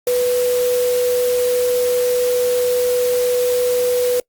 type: tone in noise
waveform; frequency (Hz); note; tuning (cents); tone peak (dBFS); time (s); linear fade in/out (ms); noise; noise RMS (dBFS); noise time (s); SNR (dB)
sine; 493.9; B4; 0; -14; 0.07-4.2; 2; white; -28; 0.07-4.2; +11
effects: noise-tail reverb RT60 0.1 s tail -25 dB re dry + Opus 48 kbps